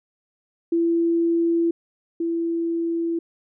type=tone pair in turn; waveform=sine; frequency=336 / 334.5 Hz; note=E4 / E4; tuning=+33 / +25 cents; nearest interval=unison; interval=8 cents; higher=first; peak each=-17 / -21 dBFS; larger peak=first; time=0.72-1.71 / 2.2-3.19 s; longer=neither; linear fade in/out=5 ms; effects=none